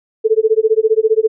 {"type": "tone with tremolo", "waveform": "sine", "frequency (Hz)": 440, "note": "A4", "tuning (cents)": 0, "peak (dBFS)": -6, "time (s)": [0.24, 1.28], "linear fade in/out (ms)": 20, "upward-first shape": "sine", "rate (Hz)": 15, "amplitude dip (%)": 100, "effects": []}